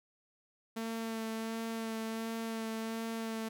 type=tone with vibrato; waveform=sawtooth; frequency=224.7 Hz; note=A3; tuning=37 cents sharp; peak=-32 dBFS; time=0.76-3.49 s; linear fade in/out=10 ms; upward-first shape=sine; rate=1.4 Hz; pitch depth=16 cents each way; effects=none